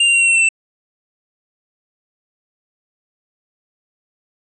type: tone with pitch steps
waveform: square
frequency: 2794 / 2773 / 2752 / 2732 / 2711 / 2691 / 2671 Hz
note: F7 / F7 / F7 / F7 / E7 / E7 / E7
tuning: 0 / -13 / -26 / -39 / +48 / +35 / +22 cents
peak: -11 dBFS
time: 0-0.49 s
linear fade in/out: 5 ms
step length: 70 ms
effects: resampled to 24000 Hz